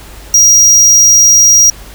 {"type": "tone", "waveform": "square", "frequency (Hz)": 5720, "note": "F8", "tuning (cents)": 41, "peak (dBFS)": -3, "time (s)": [0.34, 1.7], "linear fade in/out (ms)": 2, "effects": ["added 50 Hz sine -31 dBFS peak until 1.94 s", "pink hiss -34 dBFS RMS until 1.94 s"]}